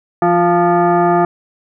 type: tone with frequency modulation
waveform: sine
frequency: 172 Hz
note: F3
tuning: 26 cents flat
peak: -9 dBFS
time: 0.22-1.25 s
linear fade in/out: 2 ms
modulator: 523 Hz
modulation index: 1.8
effects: none